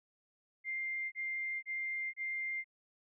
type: tone bursts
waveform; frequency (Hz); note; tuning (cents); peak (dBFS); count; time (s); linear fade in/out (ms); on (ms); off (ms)
sine; 2102; C7; +7; -35; 4; 0.64-2.644; 50; 480; 28
effects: none